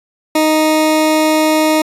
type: tone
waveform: 20% pulse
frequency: 311.1 Hz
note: D#4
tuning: in tune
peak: -5 dBFS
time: 0.35-1.82 s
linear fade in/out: 5 ms
effects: resampled to 32000 Hz